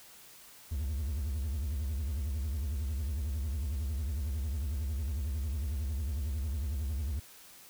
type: tone with vibrato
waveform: triangle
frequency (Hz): 71.9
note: D2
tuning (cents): -36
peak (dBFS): -29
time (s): 0.71-7.2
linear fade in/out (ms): 10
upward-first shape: triangle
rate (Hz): 11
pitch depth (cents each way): 290
effects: white hiss -54 dBFS RMS until 7.69 s